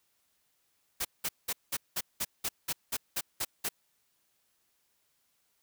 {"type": "noise bursts", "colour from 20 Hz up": "white", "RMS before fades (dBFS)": -32, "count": 12, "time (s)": [1, 3.69], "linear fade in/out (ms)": 10, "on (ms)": 50, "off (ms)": 190, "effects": ["white hiss -74 dBFS RMS until 5.62 s"]}